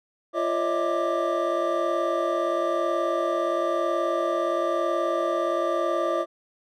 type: tone cluster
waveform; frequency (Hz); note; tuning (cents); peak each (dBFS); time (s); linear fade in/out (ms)
triangle; 344.9 / 554 / 612 / 653 / 1181; F4 / C#5 / D#5 / E5 / D6; -22 / -1 / -29 / -17 / +9; -27; 0.33-6.26; 50
effects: none